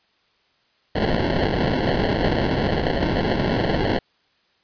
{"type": "noise with sample-and-hold", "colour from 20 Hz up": "white", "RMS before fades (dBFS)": -21, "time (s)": [0.95, 3.99], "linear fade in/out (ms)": 5, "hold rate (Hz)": 1225, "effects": ["white hiss -63 dBFS RMS until 4.63 s", "resampled to 11025 Hz"]}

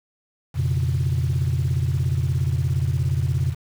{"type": "tone cluster", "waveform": "sine", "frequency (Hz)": [87.3, 121.5, 138.5], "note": ["F2", "B2", "C#3"], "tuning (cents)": [0, -28, -1], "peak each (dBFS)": -22, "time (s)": [0.54, 3.55], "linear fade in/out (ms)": 50, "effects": ["tanh soft clip ceiling -14 dBFS", "7-bit"]}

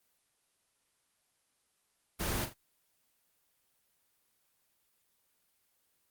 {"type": "noise with echo", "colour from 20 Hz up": "pink", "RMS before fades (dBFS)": -34, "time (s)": [2.19, 2.46], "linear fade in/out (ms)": 20, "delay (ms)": 41, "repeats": 2, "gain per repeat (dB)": -9, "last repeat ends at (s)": 2.542, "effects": ["white hiss -75 dBFS RMS until 6.1 s", "Opus 24 kbps"]}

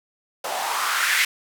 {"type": "noise with band-pass filter sweep", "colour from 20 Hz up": "blue", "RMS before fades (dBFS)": -23, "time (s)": [0.44, 1.25], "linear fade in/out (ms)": 5, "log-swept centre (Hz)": [610, 2100], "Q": 3.3, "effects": []}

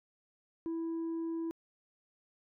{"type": "tone", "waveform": "sine", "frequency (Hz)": 329.6, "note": "E4", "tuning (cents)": 0, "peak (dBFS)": -31, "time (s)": [0.66, 1.51], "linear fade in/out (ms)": 0, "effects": ["tanh soft clip ceiling -33 dBFS"]}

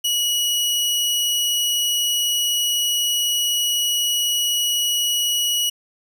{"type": "tone", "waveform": "sawtooth", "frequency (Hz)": 2917, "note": "F#7", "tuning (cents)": -25, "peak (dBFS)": -15, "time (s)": [0.04, 5.7], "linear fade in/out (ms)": 10, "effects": []}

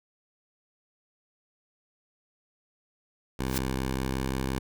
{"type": "tone with pitch glide", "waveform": "10% pulse", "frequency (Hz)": [65.41, 65.86], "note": ["C2", "C2"], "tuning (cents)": [0, 12], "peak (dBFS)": -20, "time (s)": [3.39, 4.59], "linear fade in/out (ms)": 5, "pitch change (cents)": 12, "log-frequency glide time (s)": [3.8, 4.28]}
{"type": "noise with exponential growth", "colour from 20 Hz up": "white", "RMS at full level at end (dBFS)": -27, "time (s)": [3.45, 3.58], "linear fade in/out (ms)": 2, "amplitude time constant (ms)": 28}
{"effects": []}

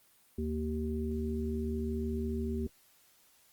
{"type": "harmonic tone", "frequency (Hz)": 77.1, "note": "D#2", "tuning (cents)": -15, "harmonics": [1, 3, 5], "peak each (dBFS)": [-35, -35, -38], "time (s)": [0.38, 2.67], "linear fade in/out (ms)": 5, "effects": ["white hiss -65 dBFS RMS until 3.52 s", "Opus 24 kbps"]}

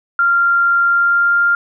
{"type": "tone with pitch glide", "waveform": "sine", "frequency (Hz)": [1388, 1397.7], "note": ["F6", "F6"], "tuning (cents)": [-11, 1], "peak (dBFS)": -10, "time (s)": [0.19, 1.55], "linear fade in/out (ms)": 2, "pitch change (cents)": 12, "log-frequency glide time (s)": [0.81, 1.39], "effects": []}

